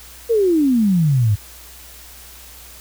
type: exponential sweep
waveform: sine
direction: down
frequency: 479.9 to 98 Hz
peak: -12 dBFS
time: 0.29-1.36 s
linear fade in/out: 20 ms
effects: added 60 Hz sine -44 dBFS peak until 2.8 s + white hiss -41 dBFS RMS until 2.8 s